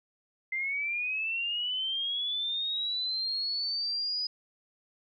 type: linear sweep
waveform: sine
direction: up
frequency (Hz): 2068 to 4978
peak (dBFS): -29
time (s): 0.52-4.27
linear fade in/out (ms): 5
effects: none